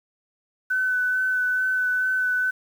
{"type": "tone with vibrato", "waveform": "sine", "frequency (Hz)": 1507, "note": "F#6", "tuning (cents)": 31, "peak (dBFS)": -20, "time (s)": [0.7, 2.51], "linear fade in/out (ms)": 10, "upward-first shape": "sine", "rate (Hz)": 2.3, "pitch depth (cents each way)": 13, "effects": ["8-bit"]}